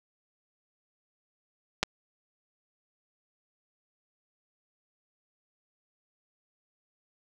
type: clicks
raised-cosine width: 0.2 ms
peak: -6 / -15 dBFS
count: 2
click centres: 1.83 / 1.835 s
effects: none